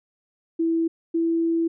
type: tone pair in turn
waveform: sine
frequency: 329.4 / 331.5 Hz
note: E4 / E4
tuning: -1 / +10 cents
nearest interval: unison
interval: 11 cents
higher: second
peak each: -19 dBFS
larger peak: neither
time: 0.59-0.88 / 1.14-1.68 s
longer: second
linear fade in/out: 10 ms
effects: none